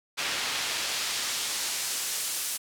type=noise with band-pass filter sweep; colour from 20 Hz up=pink; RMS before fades=-31 dBFS; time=0.17-2.58 s; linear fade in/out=20 ms; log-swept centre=3000 to 10000 Hz; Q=0.7; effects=none